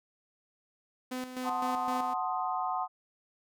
sawtooth tone with tremolo, 254.2 Hz, C4, 50 cents flat, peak -30 dBFS, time 1.11-2.14 s, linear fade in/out 10 ms, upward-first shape square, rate 3.9 Hz, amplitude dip 60%
sine chord, F# diminished seventh, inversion none, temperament equal, 740 / 880 / 1046.5 / 1244.5 Hz, F#5 / A5 / C6 / Eb6, 0 / 0 / 0 / 0 cents, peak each -33 / -37 / -35 / -37 dBFS, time 1.43-2.88 s, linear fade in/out 50 ms
effects none

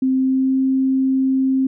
sine tone with pitch glide, 261.6 to 264.6 Hz, C4 to C4, 0 to +20 cents, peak -14 dBFS, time 0.02-1.67 s, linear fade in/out 5 ms, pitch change +20 cents, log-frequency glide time 0.13-0.59 s, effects none

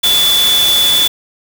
sine tone in noise, 3463 Hz, A7, 28 cents flat, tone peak -9 dBFS, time 0.03-1.08 s, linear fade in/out 10 ms, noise white, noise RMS -17 dBFS, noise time 0.03-1.08 s, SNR +5 dB, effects none

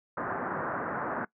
white low-pass noise, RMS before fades -33 dBFS, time 0.17-1.25 s, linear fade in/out 5 ms, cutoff 1600 Hz, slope 48 dB/octave, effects noise-tail reverb RT60 0.1 s tail -20 dB re dry + high-pass 150 Hz 12 dB/octave

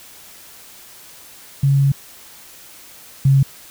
sine tone pair in turn, 138.59 / 136.37 Hz, C#3 / C#3, 0 / -28 cents, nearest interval unison, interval 28 cents, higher first, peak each -11 / -9 dBFS, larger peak second, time 1.63-1.92 / 3.25-3.43 s, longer first, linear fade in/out 5 ms, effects white hiss -42 dBFS RMS until 3.7 s

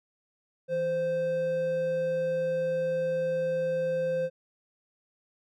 triangle tone pair together, 163.45 / 520 Hz, E3 / C5, -14 / -11 cents, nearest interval octave + minor sixth, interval 2003 cents, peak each -36 / -24 dBFS, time 0.68-4.3 s, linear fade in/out 50 ms, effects none

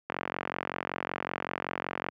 click train, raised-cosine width 0.5 ms, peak -15 dBFS, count 91, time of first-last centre 0.1-2.087 s, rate 45.3 Hz, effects high-pass 150 Hz 12 dB/octave

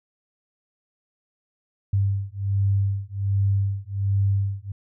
sine beating tone pair, 98.3 / 99.6 Hz, G2 / G2, +5 / +28 cents, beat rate 1.3 Hz, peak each -23 dBFS, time 1.93-4.72 s, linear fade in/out 5 ms, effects none

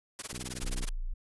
white noise with tremolo, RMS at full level -36 dBFS, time 0.19-0.89 s, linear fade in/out 0 ms, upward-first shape sine, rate 19 Hz, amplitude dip 100%
click train, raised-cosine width 3 ms, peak -31 dBFS, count 33, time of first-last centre 0.33-0.84 s, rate 62.7 Hz
sine tone, 28.86 Hz, A#0, 16 cents flat, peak -31 dBFS, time 0.62-1.14 s, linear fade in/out 10 ms
effects resampled to 24000 Hz

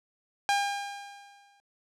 sawtooth tone with exponential decay, 805 Hz, G5, 46 cents sharp, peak -18 dBFS, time 0.49-1.6 s, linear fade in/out 0 ms, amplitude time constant 240 ms, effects low-pass 8000 Hz 12 dB/octave

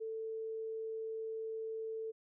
sine tone, 444.2 Hz, A4, 16 cents sharp, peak -38 dBFS, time 0-2.12 s, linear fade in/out 20 ms, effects none

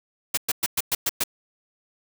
white noise bursts, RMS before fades -23 dBFS, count 7, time 0.34-1.238 s, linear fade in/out 5 ms, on 34 ms, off 110 ms, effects none

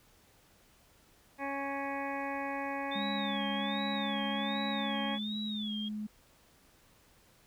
harmonic tone, 277.2 Hz, C#4, in tune, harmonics 1 / 2 / 3 / 4 / 6 / 7 / 8 / 9, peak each -40 / -41 / -39 / -43 / -44 / -45 / -46 / -48 dBFS, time 1.38-5.19 s, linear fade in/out 50 ms
sine tone with vibrato, 3526 Hz, A7, 3 cents sharp, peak -38 dBFS, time 2.91-5.89 s, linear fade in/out 10 ms, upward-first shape sine, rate 1.3 Hz, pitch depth 170 cents each way
sine tone with pitch glide, 205.2 to 212.1 Hz, G#3 to G#3, -21 to +37 cents, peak -35 dBFS, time 2.95-6.07 s, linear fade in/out 10 ms, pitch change +58 cents, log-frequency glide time 3.51-4.95 s
effects pink hiss -64 dBFS RMS until 7.46 s

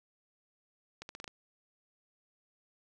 accelerating click train, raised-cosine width 0.2 ms, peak -26 dBFS, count 6, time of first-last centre 1.02-1.278 s, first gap 71 ms, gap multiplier 0.84, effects none

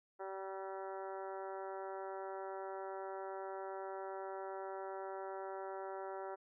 harmonic tone with a mistuned harmonic, 192.5 Hz, G3, 31 cents flat, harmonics 2 / 3 / 4 / 5 / 6 / 7 / 8 / 9 / 10, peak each -46 / -48 / -48 / -51 / -61 / -53 / -61 / -62 / -66 dBFS, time 0.19-6.36 s, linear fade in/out 20 ms, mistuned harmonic 8, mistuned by -20 cents, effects none

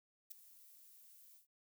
violet noise with ADSR envelope, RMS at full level -45 dBFS, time 0.3-1.47 s, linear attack 17 ms, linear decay 4 ms, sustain -17 dB, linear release 120 ms, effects none

